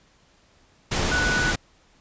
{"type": "tone in noise", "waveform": "sine", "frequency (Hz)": 1480, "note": "F#6", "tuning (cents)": 0, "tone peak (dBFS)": -22, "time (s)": [1.11, 1.52], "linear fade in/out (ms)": 10, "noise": "pink", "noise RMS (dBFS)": -24, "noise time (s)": [0.91, 1.56], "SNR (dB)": -1, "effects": ["pink hiss -59 dBFS RMS until 2 s", "resampled to 16000 Hz"]}